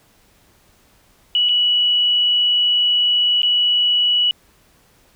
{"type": "tone with dropouts", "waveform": "sine", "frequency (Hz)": 2939, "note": "F#7", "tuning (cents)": -12, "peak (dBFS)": -13, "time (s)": [1.35, 4.31], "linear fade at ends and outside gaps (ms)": 1, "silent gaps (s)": [[1.488, 1.492], [3.419, 3.431]], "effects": ["pink hiss -55 dBFS RMS until 5.15 s"]}